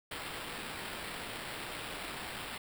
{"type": "noise with sample-and-hold", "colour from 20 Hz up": "violet", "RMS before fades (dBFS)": -42, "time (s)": [0.11, 2.58], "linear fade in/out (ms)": 5, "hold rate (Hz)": 6300, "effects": []}